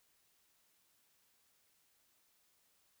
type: silence
effects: white hiss -74 dBFS RMS until 3 s